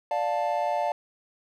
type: chord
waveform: triangle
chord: D minor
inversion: none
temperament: just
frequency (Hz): 587.3 / 704.8 / 881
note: D5 / F5 / A5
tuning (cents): 0 / +16 / +2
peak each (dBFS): -27 / -26 / -27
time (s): 0.11-0.92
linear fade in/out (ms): 2
effects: none